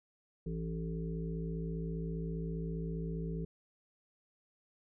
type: harmonic tone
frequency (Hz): 55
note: A1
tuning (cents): 0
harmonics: 1 / 3 / 5 / 7 / 8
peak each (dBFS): -41 / -37 / -49 / -47 / -46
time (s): 0.46-3.45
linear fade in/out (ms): 5
effects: none